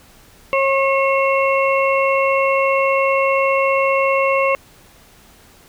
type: harmonic tone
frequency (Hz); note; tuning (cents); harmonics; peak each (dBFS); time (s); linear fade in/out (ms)
543; C#5; -36; 1 / 2 / 4 / 5; -16 / -19 / -22 / -23; 0.53-4.55; 0
effects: pink hiss -48 dBFS RMS until 5.68 s